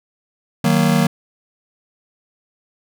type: chord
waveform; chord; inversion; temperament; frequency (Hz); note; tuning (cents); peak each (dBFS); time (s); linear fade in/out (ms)
square; D# minor; none; just; 155.56 / 186.68 / 233.3; D#3 / F#3 / A#3; 0 / +16 / +2; -18; 0.64-1.07; 5
effects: none